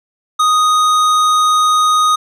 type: tone with hard clipping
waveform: sine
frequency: 1244.5 Hz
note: D#6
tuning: in tune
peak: -11 dBFS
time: 0.39-2.16 s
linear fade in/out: 10 ms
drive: 13 dB
effects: none